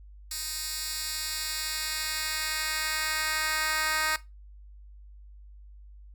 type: tone with high-pass filter sweep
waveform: 10% pulse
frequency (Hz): 311.8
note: D#4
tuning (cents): +4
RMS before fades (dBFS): -31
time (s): 0.31-4.16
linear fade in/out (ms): 2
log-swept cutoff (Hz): 5400 to 1400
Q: 0.87
effects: noise-tail reverb RT60 0.2 s tail -17 dB re dry + added 50 Hz sine -46 dBFS peak until 6.14 s